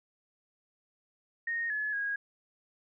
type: tone with pitch steps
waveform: sine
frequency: 1855 / 1708 / 1643 Hz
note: A#6 / G#6 / G#6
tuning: -9 / +48 / -19 cents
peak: -30 dBFS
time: 1.47-2.16 s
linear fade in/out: 5 ms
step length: 230 ms
effects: none